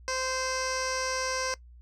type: tone with low-pass filter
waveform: 15% pulse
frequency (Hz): 519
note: C5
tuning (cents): -14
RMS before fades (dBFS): -31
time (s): 0.08-1.54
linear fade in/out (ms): 0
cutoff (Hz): 6200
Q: 3.5
effects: noise-tail reverb RT60 0.1 s tail -20 dB re dry + added 60 Hz sine -48 dBFS peak until 1.81 s